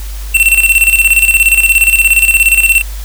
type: tone with tremolo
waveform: square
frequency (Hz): 2705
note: E7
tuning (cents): +44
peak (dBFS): -4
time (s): 0.34-2.82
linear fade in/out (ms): 10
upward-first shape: square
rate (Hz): 17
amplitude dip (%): 65
effects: added 50 Hz sine -19 dBFS peak until 3.04 s + white hiss -32 dBFS RMS until 3.04 s